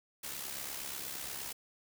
white noise with amplitude modulation, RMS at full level -39 dBFS, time 0.23-1.53 s, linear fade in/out 10 ms, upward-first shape sine, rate 68.4 Hz, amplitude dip 55%, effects none

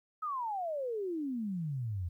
sine exponential sweep, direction down, 1297 to 82.5 Hz, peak -33 dBFS, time 0.22-2.09 s, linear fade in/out 10 ms, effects 12-bit

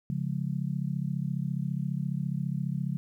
sine chord, Db major, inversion none, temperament just, 138.59 / 173.24 / 207.9 Hz, Db3 / F3 / Ab3, 0 / -14 / +2 cents, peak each -31 / -32 / -37 dBFS, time 0.1-2.97 s, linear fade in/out 0 ms, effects 11-bit

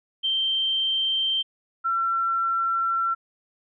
sine tone pair in turn, 3136 / 1353.2 Hz, G7 / E6, 0 / +45 cents, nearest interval octave + minor third, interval 1455 cents, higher first, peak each -21 dBFS, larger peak neither, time 0.23-1.43 / 1.84-3.15 s, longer second, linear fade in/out 20 ms, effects none

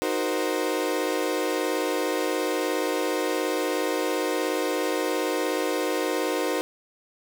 35% pulse chord, C half-diminished seventh, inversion first, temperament equal, 311.1 / 370 / 466.2 / 523.3 Hz, Eb4 / Gb4 / Bb4 / C5, 0 / 0 / 0 / 0 cents, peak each -28 dBFS, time 0.02-6.61 s, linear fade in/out 0 ms, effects none

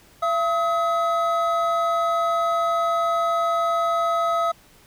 triangle tone pair together, 675 / 1276.1 Hz, E5 / D#6, +41 / +43 cents, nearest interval major seventh, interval 1102 cents, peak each -20 dBFS, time 0.22-4.52 s, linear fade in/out 10 ms, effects pink hiss -53 dBFS RMS until 4.86 s

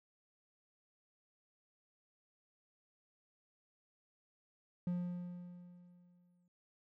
triangle tone with exponential decay, 177 Hz, F3, 23 cents sharp, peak -31 dBFS, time 4.87-6.48 s, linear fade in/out 2 ms, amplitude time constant 350 ms, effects none

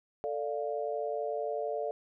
sine chord, D minor, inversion second, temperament equal with one note detuned, 443.3 / 587.3 / 698.5 Hz, A4 / D5 / F5, +13 / 0 / 0 cents, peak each -35 / -35 / -37 dBFS, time 0.24-1.91 s, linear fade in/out 0 ms, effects none

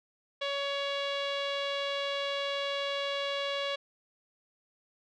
sawtooth tone with low-pass filter, 561 Hz, C#5, 21 cents sharp, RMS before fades -33 dBFS, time 0.41-3.76 s, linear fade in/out 10 ms, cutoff 3500 Hz, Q 3.5, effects none

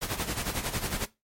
pink noise with tremolo, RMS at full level -29 dBFS, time 0.01-1.06 s, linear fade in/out 20 ms, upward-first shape sine, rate 11 Hz, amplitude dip 70%, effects noise-tail reverb RT60 0.2 s tail -17 dB re dry + MP3 64 kbps

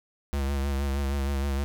square tone with vibrato, 69.3 Hz, C#2, in tune, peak -26 dBFS, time 0.33-1.64 s, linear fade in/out 0 ms, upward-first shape sine, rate 6.4 Hz, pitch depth 45 cents each way, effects none

